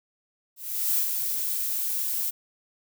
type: noise with ADSR envelope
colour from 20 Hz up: violet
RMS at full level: -23 dBFS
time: 0.56-2.31 s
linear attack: 420 ms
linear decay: 76 ms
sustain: -5 dB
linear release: 14 ms
effects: none